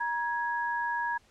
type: tone pair together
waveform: sine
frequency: 947 / 1661.2 Hz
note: A#5 / G#6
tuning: +27 / 0 cents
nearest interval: minor seventh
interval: 973 cents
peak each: -30 / -32 dBFS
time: 0-1.18 s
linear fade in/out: 10 ms
effects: pink hiss -63 dBFS RMS until 1.3 s + low-pass 8000 Hz 12 dB/octave